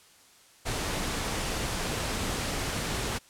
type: noise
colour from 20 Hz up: pink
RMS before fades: -31 dBFS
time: 0.65-3.19 s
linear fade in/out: 20 ms
effects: white hiss -57 dBFS RMS until 3.29 s + low-pass 10000 Hz 12 dB/octave